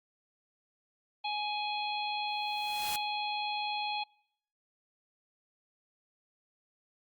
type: harmonic tone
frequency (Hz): 836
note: G#5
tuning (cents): +11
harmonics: 1 / 3 / 4 / 5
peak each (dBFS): -34 / -39 / -40 / -41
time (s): 1.24-4.04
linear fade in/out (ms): 10
type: noise with exponential growth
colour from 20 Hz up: white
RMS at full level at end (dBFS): -35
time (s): 2.27-2.96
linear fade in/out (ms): 1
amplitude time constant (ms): 150
effects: noise-tail reverb RT60 0.7 s tail -26 dB re dry + Opus 48 kbps